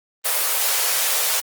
white high-pass noise, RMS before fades -20 dBFS, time 0.24-1.41 s, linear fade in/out 20 ms, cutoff 440 Hz, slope 48 dB/octave, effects Opus 24 kbps

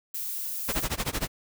violet noise, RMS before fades -33 dBFS, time 0.14-0.85 s, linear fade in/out 5 ms
pink noise with tremolo, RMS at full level -27 dBFS, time 0.68-1.28 s, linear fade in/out 10 ms, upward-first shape sine, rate 13 Hz, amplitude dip 95%
effects none

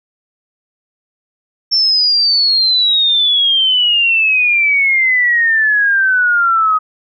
sine exponential sweep, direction down, 5420 to 1252 Hz, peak -9 dBFS, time 1.71-6.79 s, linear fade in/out 20 ms, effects none

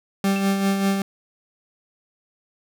40% pulse tone with tremolo, 196 Hz, G3, in tune, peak -16 dBFS, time 0.24-1.02 s, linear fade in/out 2 ms, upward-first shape sine, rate 5.1 Hz, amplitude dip 45%
sine tone with exponential decay, 2666 Hz, E7, 19 cents sharp, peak -25 dBFS, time 0.36-0.5 s, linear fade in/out 0 ms, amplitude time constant 29 ms
effects none

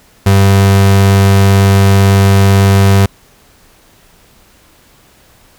35% pulse tone, 98 Hz, G2, in tune, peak -3 dBFS, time 0.26-3.06 s, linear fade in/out 5 ms, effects pink hiss -46 dBFS RMS until 5.58 s

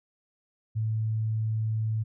sine tone, 110 Hz, A2, in tune, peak -25 dBFS, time 0.75-2.04 s, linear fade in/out 20 ms, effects none

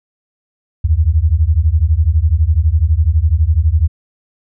sine beating tone pair, 73.4 / 85.4 Hz, D2 / F2, 0 / -38 cents, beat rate 12 Hz, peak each -12 dBFS, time 0.84-3.88 s, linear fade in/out 10 ms, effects none

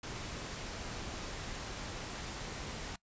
pink noise, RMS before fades -42 dBFS, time 0.03-2.96 s, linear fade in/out 5 ms, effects noise-tail reverb RT60 0.1 s tail -21 dB re dry + resampled to 16000 Hz

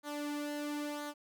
sawtooth tone with flanger, 293.7 Hz, D4, in tune, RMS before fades -39 dBFS, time 0.03-1.14 s, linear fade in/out 50 ms, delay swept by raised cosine 0.37 to 2.57 ms, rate 0.99 Hz, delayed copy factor -0.6, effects none

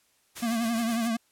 white noise with tremolo, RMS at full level -38 dBFS, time 0.35-1.09 s, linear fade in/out 20 ms, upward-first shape sine, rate 7.4 Hz, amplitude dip 45%
square tone with vibrato, 230 Hz, A#3, 23 cents flat, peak -26 dBFS, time 0.42-1.17 s, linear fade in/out 10 ms, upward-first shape triangle, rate 11 Hz, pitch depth 75 cents each way
effects white hiss -67 dBFS RMS until 1.31 s + low-pass 12000 Hz 12 dB/octave

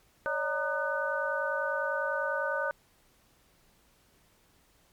sine tone cluster, 559 / 609 / 927 / 1219 / 1499 Hz, C#5 / D#5 / A#5 / D#6 / F#6, +14 / -37 / -10 / -36 / +22 cents, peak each -33 / -36 / -37 / -37 / -32 dBFS, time 0.26-2.71 s, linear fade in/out 0 ms, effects pink hiss -65 dBFS RMS until 4.92 s + MP3 96 kbps

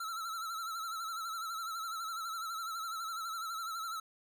square tone with vibrato, 1331 Hz, E6, 16 cents sharp, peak -38 dBFS, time 0-4 s, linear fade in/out 5 ms, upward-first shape sine, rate 12 Hz, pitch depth 67 cents each way, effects none

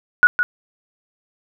sine tone with echo, 1460 Hz, F#6, 24 cents flat, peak -6 dBFS, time 0.23-0.27 s, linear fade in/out 0 ms, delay 160 ms, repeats 1, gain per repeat -8 dB, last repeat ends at 0.43 s, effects none

